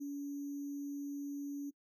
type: tone with sample-and-hold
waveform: sine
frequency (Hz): 284.5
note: C#4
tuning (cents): +45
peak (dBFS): -38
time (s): 0-1.71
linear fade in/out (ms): 20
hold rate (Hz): 6300
effects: noise-tail reverb RT60 0.1 s tail -22 dB re dry